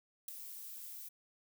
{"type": "noise with ADSR envelope", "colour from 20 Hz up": "violet", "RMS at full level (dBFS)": -39, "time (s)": [0.28, 1.09], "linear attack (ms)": 5, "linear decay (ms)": 6, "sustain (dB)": -9, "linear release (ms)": 10, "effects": []}